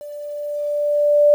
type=tone with level ramp; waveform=sine; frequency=587.3 Hz; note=D5; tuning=in tune; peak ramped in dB=-31 to -8 dBFS; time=0.01-1.34 s; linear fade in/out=0 ms; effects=8-bit